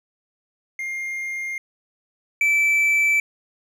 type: tone pair in turn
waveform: triangle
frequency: 2118 / 2320 Hz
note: C7 / D7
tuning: +21 / -22 cents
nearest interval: major second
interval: 157 cents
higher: second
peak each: -24 / -14 dBFS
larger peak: second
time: 0.79-1.58 / 2.41-3.2 s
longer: neither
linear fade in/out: 2 ms
effects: none